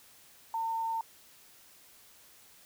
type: tone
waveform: sine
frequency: 905 Hz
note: A5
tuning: 48 cents sharp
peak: -30 dBFS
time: 0.54-1.01 s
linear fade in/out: 2 ms
effects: white hiss -58 dBFS RMS until 2.65 s